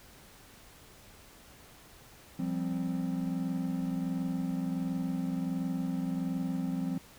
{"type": "chord", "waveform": "triangle", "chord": "F suspended second", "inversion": "none", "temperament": "equal", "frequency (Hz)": [174.61, 196, 261.6], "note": ["F3", "G3", "C4"], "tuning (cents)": [0, 0, 0], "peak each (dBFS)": [-32, -35, -32], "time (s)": [2.39, 6.98], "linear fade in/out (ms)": 5, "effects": ["pink hiss -55 dBFS RMS until 7.18 s"]}